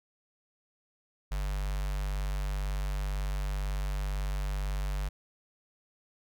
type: tone with notch filter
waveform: square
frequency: 49 Hz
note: G1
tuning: in tune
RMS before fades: -32 dBFS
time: 1.31-5.09 s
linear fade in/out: 10 ms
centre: 300 Hz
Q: 0.62
effects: none